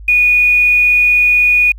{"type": "tone with quantisation", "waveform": "sine", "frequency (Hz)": 2461, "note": "D#7", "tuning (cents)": -20, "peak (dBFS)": -7, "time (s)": [0.08, 1.72], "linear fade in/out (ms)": 5, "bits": 6, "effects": ["added 51 Hz sine -29 dBFS peak until 1.78 s"]}